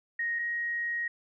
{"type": "tone pair in turn", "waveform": "sine", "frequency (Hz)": [1870, 1883], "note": ["A#6", "A#6"], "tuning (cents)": [5, 17], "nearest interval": "unison", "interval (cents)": 12, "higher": "second", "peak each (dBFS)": [-28, -29], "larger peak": "first", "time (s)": [[0.19, 0.39], [0.39, 1.08]], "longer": "second", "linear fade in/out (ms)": 5, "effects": []}